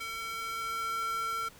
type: tone with high-pass filter sweep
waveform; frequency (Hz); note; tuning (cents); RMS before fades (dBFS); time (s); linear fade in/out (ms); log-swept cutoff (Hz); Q
square; 452.5; A4; +48; -35; 0-1.49; 10; 1800 to 1200; 3.6
effects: pink hiss -55 dBFS RMS until 1.59 s